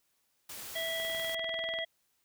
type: noise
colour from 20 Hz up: white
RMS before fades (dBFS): -44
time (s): 0.49-1.35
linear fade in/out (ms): 5
type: harmonic tone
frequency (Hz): 657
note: E5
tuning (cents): -6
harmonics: 1 / 3 / 5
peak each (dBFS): -37 / -37 / -37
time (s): 0.75-1.85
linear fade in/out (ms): 10
type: click train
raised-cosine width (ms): 0.3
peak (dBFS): -27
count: 17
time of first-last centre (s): 1-1.788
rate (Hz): 20.3
effects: white hiss -75 dBFS RMS until 2.24 s